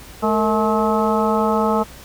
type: harmonic tone with a mistuned harmonic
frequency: 215 Hz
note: A3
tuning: 40 cents flat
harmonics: 1 / 2 / 3 / 4 / 5 / 6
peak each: -20 / -21 / -23 / -22 / -26 / -24 dBFS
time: 0.22-1.84 s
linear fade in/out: 20 ms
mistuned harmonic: 2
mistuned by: +96 cents
effects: added 60 Hz sine -42 dBFS peak until 2.04 s + pink hiss -41 dBFS RMS until 2.04 s